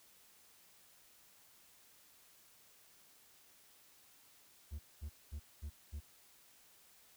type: tone bursts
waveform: triangle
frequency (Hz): 73.42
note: D2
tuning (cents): 0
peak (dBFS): -39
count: 5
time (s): 4.71-6.005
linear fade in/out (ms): 20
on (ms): 83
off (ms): 220
effects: white hiss -65 dBFS RMS until 7.16 s